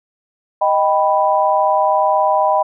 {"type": "chord", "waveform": "sine", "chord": "Eb augmented", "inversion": "none", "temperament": "equal", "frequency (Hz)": [622.3, 784, 987.8], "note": ["Eb5", "G5", "B5"], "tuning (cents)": [0, 0, 0], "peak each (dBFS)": -16, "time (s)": [0.61, 2.63], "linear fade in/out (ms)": 10, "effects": []}